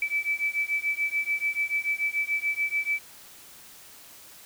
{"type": "beating tone pair", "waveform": "sine", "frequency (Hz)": [2306, 2312.9], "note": ["D7", "D7"], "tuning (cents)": [-32, -27], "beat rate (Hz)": 6.9, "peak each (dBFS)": -28, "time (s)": [0.02, 2.99], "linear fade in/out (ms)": 2, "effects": ["white hiss -49 dBFS RMS until 4.45 s"]}